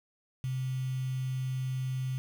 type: tone with quantisation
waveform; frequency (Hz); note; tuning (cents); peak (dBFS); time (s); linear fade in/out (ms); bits
sine; 130; C3; -11; -30; 0.44-2.18; 0; 8
effects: none